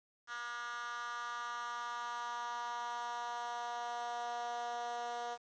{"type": "tone with high-pass filter sweep", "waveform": "10% pulse", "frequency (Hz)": 239, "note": "A#3", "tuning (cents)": 43, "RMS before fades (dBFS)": -41, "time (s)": [0.27, 5.38], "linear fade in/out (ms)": 50, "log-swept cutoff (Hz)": [1400, 610], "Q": 3.2, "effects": ["resampled to 16000 Hz", "10-bit"]}